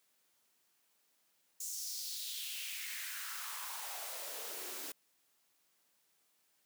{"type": "noise with high-pass filter sweep", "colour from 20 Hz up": "white", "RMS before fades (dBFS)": -43, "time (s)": [1.6, 4.92], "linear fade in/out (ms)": 5, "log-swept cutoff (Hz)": [7100, 290], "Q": 3.1, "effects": ["white hiss -75 dBFS RMS until 6.65 s", "high-pass 150 Hz 12 dB/octave"]}